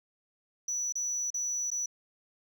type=tone with dropouts; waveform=sine; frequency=5920 Hz; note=F#8; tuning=in tune; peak=-27 dBFS; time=0.68-1.86 s; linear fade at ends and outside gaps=5 ms; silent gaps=0.924-0.954 / 1.304-1.342 / 1.704-1.715 s; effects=tanh soft clip ceiling -29 dBFS